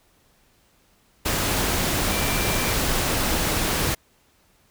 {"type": "tone in noise", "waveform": "sine", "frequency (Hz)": 2355, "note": "D7", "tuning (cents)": 4, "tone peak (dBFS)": -32, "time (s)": [2.11, 2.74], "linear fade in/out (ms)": 10, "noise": "pink", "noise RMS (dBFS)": -23, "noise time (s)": [1.25, 3.95], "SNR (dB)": -12, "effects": ["pink hiss -61 dBFS RMS until 4.7 s"]}